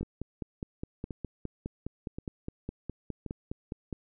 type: two click trains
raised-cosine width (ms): 3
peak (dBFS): -24 / -22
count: 4 / 20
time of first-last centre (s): 0.03-3.263 / 0.01-3.928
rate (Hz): 0.928 / 4.85
effects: none